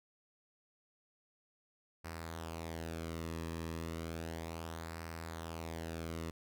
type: tone with flanger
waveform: sawtooth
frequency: 82.1 Hz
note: E2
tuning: 6 cents flat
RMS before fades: -43 dBFS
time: 2.04-6.31 s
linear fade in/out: 10 ms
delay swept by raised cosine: 0.29 to 1.39 ms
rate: 0.33 Hz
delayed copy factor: -0.55
effects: none